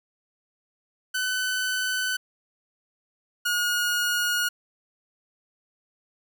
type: tone pair in turn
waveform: sawtooth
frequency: 1508 / 1439.4 Hz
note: F#6 / F#6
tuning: +32 / -48 cents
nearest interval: minor second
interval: 80 cents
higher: first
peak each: -21 / -19 dBFS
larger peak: second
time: 1.14-2.17 / 3.45-4.49 s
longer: second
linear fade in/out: 10 ms
effects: none